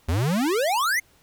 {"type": "exponential sweep", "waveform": "square", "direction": "up", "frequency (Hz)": [74.9, 2156], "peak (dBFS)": -21, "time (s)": [0.08, 1], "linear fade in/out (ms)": 10, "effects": ["pink hiss -59 dBFS RMS until 1.22 s"]}